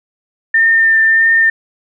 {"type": "tone with vibrato", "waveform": "sine", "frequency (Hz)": 1803, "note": "A6", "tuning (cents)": 42, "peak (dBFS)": -7, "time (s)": [0.54, 1.5], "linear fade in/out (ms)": 5, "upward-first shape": "triangle", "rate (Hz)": 1.6, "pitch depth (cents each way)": 17, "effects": []}